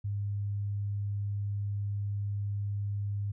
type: tone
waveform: sine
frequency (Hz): 101.5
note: G#2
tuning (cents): -39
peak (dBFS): -30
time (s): 0.04-3.32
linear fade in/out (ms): 10
effects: none

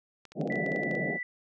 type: clicks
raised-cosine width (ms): 0.2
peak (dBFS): -31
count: 12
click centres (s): 0.253 / 0.32 / 0.413 / 0.475 / 0.524 / 0.557 / 0.663 / 0.719 / 0.761 / 0.834 / 0.912 / 0.952
type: band-pass noise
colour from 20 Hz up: pink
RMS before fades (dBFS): -32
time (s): 0.35-1.19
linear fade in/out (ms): 50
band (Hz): 140 to 740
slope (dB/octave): 96
type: tone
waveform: sine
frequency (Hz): 1975.5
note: B6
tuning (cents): 0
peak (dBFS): -32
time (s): 0.5-1.23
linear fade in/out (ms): 2
effects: none

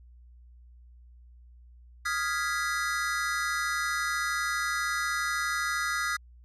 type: chord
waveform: square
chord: F half-diminished seventh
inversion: third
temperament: equal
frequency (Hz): 1244.5 / 1396.9 / 1661.2 / 1975.5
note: Eb6 / F6 / Ab6 / Cb7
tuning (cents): 0 / 0 / 0 / 0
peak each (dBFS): -34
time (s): 2.05-6.17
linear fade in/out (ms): 10
effects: added 60 Hz sine -50 dBFS peak until 6.44 s + low-pass 11000 Hz 12 dB/octave

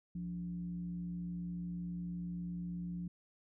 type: tone with frequency modulation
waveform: sine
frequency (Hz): 175.1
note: F3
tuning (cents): +5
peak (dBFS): -38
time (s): 0.15-3.08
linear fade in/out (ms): 5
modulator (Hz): 114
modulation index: 0.36
effects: none

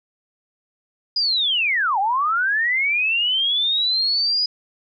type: linear two-way sweep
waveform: sine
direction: down then up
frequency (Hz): 4978 to 752 to 4978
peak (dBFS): -17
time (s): 1.16-4.46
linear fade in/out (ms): 5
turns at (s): 1.99
effects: none

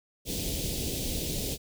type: band-stop noise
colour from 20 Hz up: pink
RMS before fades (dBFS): -32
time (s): 0.25-1.58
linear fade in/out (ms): 50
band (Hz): 530 to 3000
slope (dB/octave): 24
effects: none

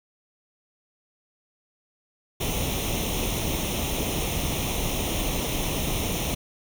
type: noise with comb filter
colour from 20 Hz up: pink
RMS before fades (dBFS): -27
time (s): 2.4-6.35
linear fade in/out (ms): 10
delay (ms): 0.32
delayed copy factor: +0.75
effects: none

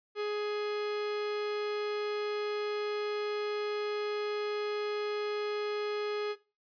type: tone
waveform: 45% pulse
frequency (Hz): 417.6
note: G#4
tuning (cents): +10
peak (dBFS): -31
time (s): 0.15-6.36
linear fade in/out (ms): 50
effects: noise-tail reverb RT60 0.3 s tail -18 dB re dry + resampled to 11025 Hz

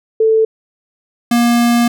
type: tone pair in turn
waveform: sine / square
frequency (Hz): 442.3 / 237.3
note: A4 / A#3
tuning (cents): +9 / +31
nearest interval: major seventh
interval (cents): 1078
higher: first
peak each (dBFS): -8 / -10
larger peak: first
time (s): 0.2-0.45 / 1.31-1.88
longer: second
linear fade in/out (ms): 5
effects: none

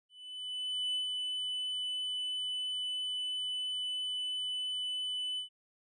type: tone with ADSR envelope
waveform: triangle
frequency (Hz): 2999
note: F#7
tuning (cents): +23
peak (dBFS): -29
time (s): 0.09-5.49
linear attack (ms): 860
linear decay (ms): 110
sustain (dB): -3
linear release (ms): 110
effects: resampled to 22050 Hz

